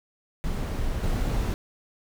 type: noise with level steps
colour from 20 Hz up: brown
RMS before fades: -28 / -25 dBFS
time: 0.44-1.54 s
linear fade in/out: 0 ms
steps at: 1.03 s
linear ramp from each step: 5 ms
effects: none